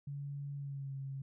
sine tone with pitch glide, 141.8 to 136.1 Hz, C#3 to C#3, +40 to -31 cents, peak -39 dBFS, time 0.07-1.22 s, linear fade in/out 5 ms, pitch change -71 cents, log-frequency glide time 0.56-0.94 s, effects none

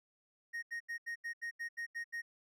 triangle tone bursts, 1864.7 Hz, A#6, in tune, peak -36 dBFS, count 10, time 0.53-2.22 s, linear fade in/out 20 ms, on 97 ms, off 80 ms, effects none

